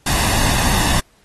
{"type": "noise with comb filter", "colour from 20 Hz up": "pink", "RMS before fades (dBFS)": -17, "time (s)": [0.06, 1], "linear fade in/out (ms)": 5, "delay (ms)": 1.1, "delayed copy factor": 0.55, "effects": ["pink hiss -56 dBFS RMS until 1.24 s", "AAC 32 kbps"]}